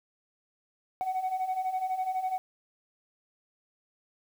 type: beating tone pair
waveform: sine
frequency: 740 / 752 Hz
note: F#5 / F#5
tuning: 0 / +28 cents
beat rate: 12 Hz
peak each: -32 / -28 dBFS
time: 1.01-2.38 s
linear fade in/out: 0 ms
effects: tanh soft clip ceiling -25 dBFS + 9-bit